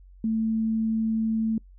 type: tone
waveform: sine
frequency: 222 Hz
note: A3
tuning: 16 cents sharp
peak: -22 dBFS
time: 0.24-1.58 s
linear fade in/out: 2 ms
effects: noise-tail reverb RT60 0.1 s tail -26 dB re dry + added 46 Hz sine -47 dBFS peak until 1.78 s